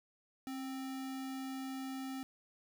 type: tone with sample-and-hold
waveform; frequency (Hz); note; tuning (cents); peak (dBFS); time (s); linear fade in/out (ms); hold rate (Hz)
sine; 266.3; C4; +31; -39; 0.47-2.23; 0; 1050
effects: none